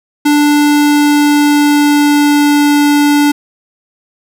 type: tone with pitch glide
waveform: square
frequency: 293.7 to 291.3 Hz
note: D4 to D4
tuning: 0 to -14 cents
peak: -7 dBFS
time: 0.25-3.32 s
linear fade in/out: 10 ms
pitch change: -14 cents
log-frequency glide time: 0.62-2.82 s
effects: none